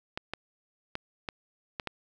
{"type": "clicks", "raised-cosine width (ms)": 0.3, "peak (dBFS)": -17, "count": 6, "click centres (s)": [0.175, 0.336, 0.954, 1.288, 1.798, 1.873], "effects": ["9-bit"]}